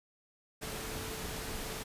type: tone in noise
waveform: sine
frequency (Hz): 440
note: A4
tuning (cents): 0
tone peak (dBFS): -48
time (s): 0.61-1.84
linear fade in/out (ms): 20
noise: pink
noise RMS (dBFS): -40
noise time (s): 0.61-1.84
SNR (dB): -11
effects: resampled to 32000 Hz